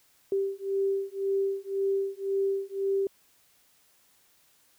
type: beating tone pair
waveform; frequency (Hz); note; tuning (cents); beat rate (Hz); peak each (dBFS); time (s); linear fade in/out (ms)
sine; 390.8 / 392.7; G4 / G4; -5 / +3; 1.9; -29 / -29; 0.32-3.07; 2
effects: white hiss -64 dBFS RMS until 4.78 s